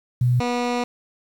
sine / 15% pulse tone pair in turn, 123.47 / 243.3 Hz, B2 / B3, 0 / -26 cents, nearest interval octave, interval 1174 cents, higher second, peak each -15 / -15 dBFS, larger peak neither, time 0.21-0.4 / 0.4-0.84 s, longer second, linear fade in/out 5 ms, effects low-pass 6000 Hz 12 dB/octave + 8-bit

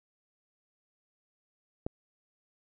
click, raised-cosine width 2 ms, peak -19 dBFS, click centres 1.865 s, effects none

